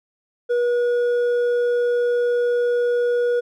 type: tone with hard clipping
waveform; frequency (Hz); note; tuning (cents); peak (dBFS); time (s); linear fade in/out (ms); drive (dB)
sine; 483; B4; -39; -18; 0.49-3.41; 20; 4
effects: none